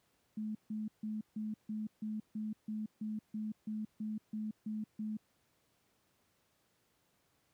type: tone bursts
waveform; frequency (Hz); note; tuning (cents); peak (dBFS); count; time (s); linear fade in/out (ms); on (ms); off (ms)
sine; 215; A3; -40; -36; 15; 0.37-5.17; 5; 180; 150
effects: pink hiss -75 dBFS RMS until 7.53 s + high-pass 80 Hz 12 dB/octave